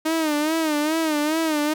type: tone with vibrato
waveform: sawtooth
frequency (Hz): 310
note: D#4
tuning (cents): -6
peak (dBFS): -16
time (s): 0.05-1.74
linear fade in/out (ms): 10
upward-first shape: sine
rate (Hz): 2.4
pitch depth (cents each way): 91
effects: none